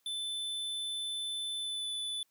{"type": "tone with pitch glide", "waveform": "square", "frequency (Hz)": [3520, 3486], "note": ["A7", "A7"], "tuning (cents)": [0, -17], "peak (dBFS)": -35, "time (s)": [0.06, 2.23], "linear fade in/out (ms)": 2, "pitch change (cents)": -17, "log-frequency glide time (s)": [1.59, 1.88], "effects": ["white hiss -75 dBFS RMS until 2.3 s", "high-pass 150 Hz 12 dB/octave"]}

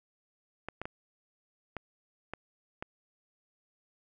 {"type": "clicks", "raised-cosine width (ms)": 0.5, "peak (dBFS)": -22, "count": 6, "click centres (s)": [0.686, 0.816, 0.855, 1.767, 2.336, 2.825], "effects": []}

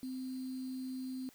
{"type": "tone with sample-and-hold", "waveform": "sine", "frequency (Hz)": 259, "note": "C4", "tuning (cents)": -17, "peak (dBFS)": -38, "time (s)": [0.03, 1.29], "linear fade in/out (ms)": 0, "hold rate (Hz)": 4410, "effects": ["white hiss -63 dBFS RMS until 1.34 s"]}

